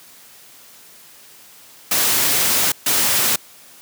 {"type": "noise bursts at uneven times", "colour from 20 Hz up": "white", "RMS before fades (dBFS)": -17, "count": 2, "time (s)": [[1.91, 2.72], [2.86, 3.36]], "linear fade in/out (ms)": 5, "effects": ["white hiss -45 dBFS RMS until 3.81 s", "high-pass 100 Hz 12 dB/octave"]}